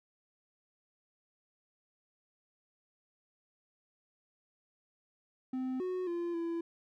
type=tone with pitch steps; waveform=triangle; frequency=258.1 / 367.2 / 344.2 / 335.8 Hz; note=C4 / F#4 / F4 / E4; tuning=-23 / -13 / -25 / +32 cents; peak=-31 dBFS; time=5.53-6.61 s; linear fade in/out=5 ms; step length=270 ms; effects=none